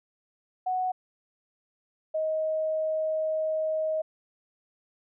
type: tone pair in turn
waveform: sine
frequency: 740 / 628.8 Hz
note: F#5 / D#5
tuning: 0 / +18 cents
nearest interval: minor third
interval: 282 cents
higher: first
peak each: -25 dBFS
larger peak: neither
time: 0.66-0.92 / 2.14-4.02 s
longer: second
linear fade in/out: 10 ms
effects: none